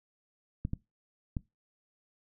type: clicks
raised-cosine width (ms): 5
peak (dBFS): -20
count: 3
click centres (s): 0.651 / 0.734 / 1.368
effects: noise-tail reverb RT60 0.2 s tail -21 dB re dry